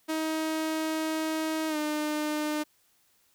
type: tone with pitch glide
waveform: sawtooth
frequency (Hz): 316.2 to 302.3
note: D#4 to D#4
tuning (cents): +28 to -50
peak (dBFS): -24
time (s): 0.08-2.64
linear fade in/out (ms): 20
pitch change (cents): -78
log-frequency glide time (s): 1.68-1.77
effects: white hiss -67 dBFS RMS until 3.34 s